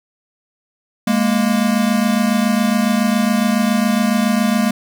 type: tone pair together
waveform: square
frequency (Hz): 205.9 / 233.1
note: G#3 / A#3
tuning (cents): -15 / 0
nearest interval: major second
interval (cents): 215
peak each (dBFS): -17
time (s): 1.07-4.71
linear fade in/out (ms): 5
effects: none